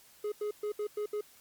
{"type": "tone bursts at uneven times", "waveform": "triangle", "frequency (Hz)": 419, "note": "G#4", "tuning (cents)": 15, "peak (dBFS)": -29, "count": 6, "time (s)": [[0.24, 0.32], [0.41, 0.51], [0.63, 0.72], [0.79, 0.87], [0.97, 1.06], [1.13, 1.21]], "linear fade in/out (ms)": 5, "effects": ["white hiss -59 dBFS RMS until 1.4 s", "MP3 96 kbps"]}